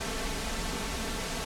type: noise with comb filter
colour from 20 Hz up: pink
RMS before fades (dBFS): -33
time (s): 0-1.45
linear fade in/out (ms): 10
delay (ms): 4.5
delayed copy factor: +0.65
effects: low-pass 9000 Hz 12 dB/octave